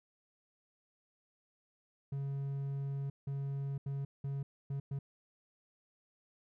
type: tone bursts at uneven times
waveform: triangle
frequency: 138.59 Hz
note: C#3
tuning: in tune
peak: -33 dBFS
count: 6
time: 2.12-3.1 / 3.27-3.78 / 3.86-4.05 / 4.24-4.43 / 4.7-4.8 / 4.91-4.99 s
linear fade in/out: 5 ms
effects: none